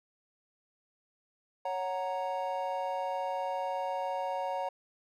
triangle chord, F# major, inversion second, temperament equal, 554.4 / 740 / 932.3 Hz, C#5 / F#5 / A#5, 0 / 0 / 0 cents, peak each -34 dBFS, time 1.65-4.69 s, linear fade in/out 5 ms, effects none

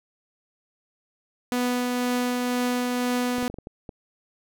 sawtooth tone with tremolo, 246.9 Hz, B3, in tune, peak -18 dBFS, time 1.52-3.48 s, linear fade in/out 0 ms, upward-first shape triangle, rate 2 Hz, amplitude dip 25%
clicks, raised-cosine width 2 ms, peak -23 dBFS, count 7, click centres 3.383 / 3.427 / 3.5 / 3.542 / 3.586 / 3.671 / 3.892 s
effects none

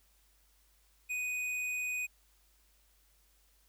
sine tone with hard clipping, 2489 Hz, D#7, in tune, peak -35 dBFS, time 1.09-2.07 s, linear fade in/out 20 ms, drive 9 dB, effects added 50 Hz sine -68 dBFS peak until 3.68 s + white hiss -70 dBFS RMS until 3.68 s

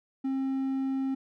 triangle tone, 267.3 Hz, C4, 37 cents sharp, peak -25 dBFS, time 0.24-1.15 s, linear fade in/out 10 ms, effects none

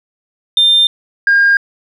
sine tone pair in turn, 3600 / 1614.3 Hz, A7 / G#6, +39 / -50 cents, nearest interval octave + major second, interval 1389 cents, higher first, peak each -5 dBFS, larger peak neither, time 0.57-0.87 / 1.27-1.57 s, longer neither, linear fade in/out 2 ms, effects tanh soft clip ceiling -4 dBFS

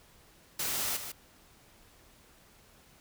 white noise with echo, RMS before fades -33 dBFS, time 0.59-0.97 s, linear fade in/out 5 ms, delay 150 ms, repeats 1, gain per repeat -8 dB, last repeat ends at 1.12 s, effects pink hiss -60 dBFS RMS until 3 s

